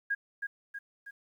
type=tone with echo; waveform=sine; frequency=1633 Hz; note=G#6; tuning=30 cents flat; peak=-27 dBFS; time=0.1-0.15 s; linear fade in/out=10 ms; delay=320 ms; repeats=3; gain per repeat=-5 dB; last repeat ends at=1.11 s; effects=11-bit